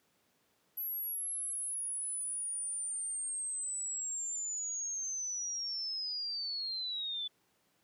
sine linear sweep, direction down, 11750 to 3462 Hz, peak -35 dBFS, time 0.77-7.28 s, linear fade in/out 10 ms, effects pink hiss -73 dBFS RMS until 7.83 s + high-pass 150 Hz 12 dB/octave

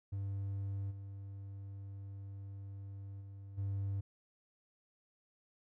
triangle tone with level steps, 98.7 Hz, G2, 12 cents sharp, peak -34 / -42 / -45 / -32 dBFS, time 0.12-4.01 s, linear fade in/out 10 ms, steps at 0.9 / 3.2 / 3.57 s, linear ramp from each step 20 ms, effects tanh soft clip ceiling -28 dBFS

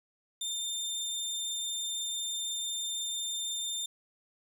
25% pulse tone, 3606 Hz, A7, 42 cents sharp, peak -29 dBFS, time 0.41-3.86 s, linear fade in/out 5 ms, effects none

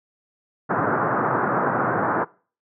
white band-pass noise, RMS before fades -22 dBFS, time 0.69-2.25 s, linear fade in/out 20 ms, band 110 to 1500 Hz, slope 48 dB/octave, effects noise-tail reverb RT60 0.4 s tail -23 dB re dry

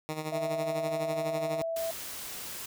10% pulse tone with tremolo, 155.56 Hz, D#3, in tune, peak -23 dBFS, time 0.09-1.62 s, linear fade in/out 0 ms, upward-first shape sine, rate 12 Hz, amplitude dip 65%
sine tone, 659.3 Hz, E5, in tune, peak -30 dBFS, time 0.32-1.91 s, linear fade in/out 5 ms
white noise, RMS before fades -40 dBFS, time 1.76-2.66 s, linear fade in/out 5 ms
effects none

